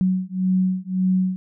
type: beating tone pair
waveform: sine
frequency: 185 / 186.8 Hz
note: F#3 / F#3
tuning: 0 / +17 cents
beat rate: 1.8 Hz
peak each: -21 dBFS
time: 0.01-1.36 s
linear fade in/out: 0 ms
effects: none